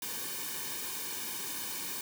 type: noise with comb filter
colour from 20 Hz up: white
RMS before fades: -38 dBFS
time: 0.02-2.01 s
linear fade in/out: 2 ms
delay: 1.5 ms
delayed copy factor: -1
effects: none